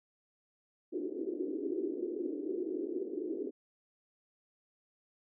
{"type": "band-pass noise", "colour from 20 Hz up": "white", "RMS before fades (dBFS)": -37, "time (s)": [0.92, 3.51], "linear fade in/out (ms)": 20, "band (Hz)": [300, 390], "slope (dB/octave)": 48, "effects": []}